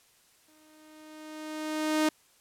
sawtooth tone with exponential growth, 309.1 Hz, D#4, 11 cents flat, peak -18 dBFS, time 0.48-2.09 s, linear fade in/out 5 ms, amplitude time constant 350 ms, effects white hiss -63 dBFS RMS until 2.4 s + low-pass 12000 Hz 12 dB/octave

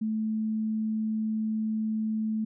sine tone, 218.2 Hz, A3, 14 cents flat, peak -26 dBFS, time 0.01-2.45 s, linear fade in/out 10 ms, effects none

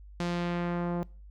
sawtooth tone with low-pass filter sweep, 174 Hz, F3, 6 cents flat, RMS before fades -31 dBFS, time 0.2-1.03 s, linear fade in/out 0 ms, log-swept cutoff 6100 to 840 Hz, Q 0.94, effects noise-tail reverb RT60 0.4 s tail -24 dB re dry + added 50 Hz sine -46 dBFS peak until 1.3 s

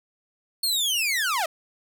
sawtooth linear sweep, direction down, 4385 to 594 Hz, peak -19 dBFS, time 0.63-1.46 s, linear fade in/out 5 ms, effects none

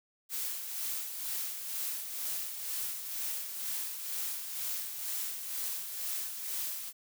blue noise with tremolo, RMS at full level -35 dBFS, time 0.29-6.93 s, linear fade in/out 50 ms, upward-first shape sine, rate 2.1 Hz, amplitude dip 50%, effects none

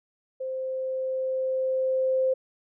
sine tone with level ramp, 522 Hz, C5, 4 cents flat, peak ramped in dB -29 to -20 dBFS, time 0.4-2.34 s, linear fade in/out 10 ms, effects none

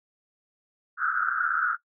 white band-pass noise, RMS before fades -26 dBFS, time 0.97-1.77 s, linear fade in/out 50 ms, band 1300 to 1500 Hz, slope 96 dB/octave, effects noise-tail reverb RT60 0.1 s tail -18 dB re dry

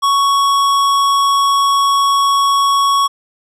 triangle tone with hard clipping, 1113 Hz, C#6, 7 cents sharp, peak -12 dBFS, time 0.02-3.08 s, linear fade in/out 20 ms, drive 18 dB, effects none

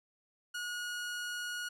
sawtooth tone, 1448 Hz, F#6, 38 cents flat, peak -33 dBFS, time 0.54-1.69 s, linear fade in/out 10 ms, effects low-pass 11000 Hz 12 dB/octave

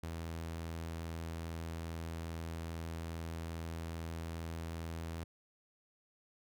sawtooth tone, 82.41 Hz, E2, in tune, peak -36 dBFS, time 0.03-5.24 s, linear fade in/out 5 ms, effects none

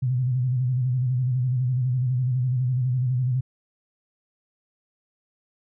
sine tone with vibrato, 126.5 Hz, B2, 42 cents sharp, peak -20 dBFS, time 0.02-3.41 s, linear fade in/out 10 ms, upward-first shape square, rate 12 Hz, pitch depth 58 cents each way, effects none

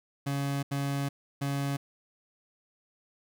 30% pulse tone bursts at uneven times, 140 Hz, C#3, 18 cents sharp, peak -26 dBFS, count 3, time 0.26-0.63 / 0.71-1.09 / 1.41-1.77 s, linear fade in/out 10 ms, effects none

